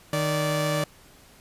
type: tone pair together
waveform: sawtooth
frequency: 154.2 / 582.2 Hz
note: D#3 / D5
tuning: -15 / -15 cents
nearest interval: octave + major seventh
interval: 2300 cents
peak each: -22 dBFS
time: 0.13-0.84 s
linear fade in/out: 2 ms
effects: pink hiss -53 dBFS RMS until 1.4 s + resampled to 32000 Hz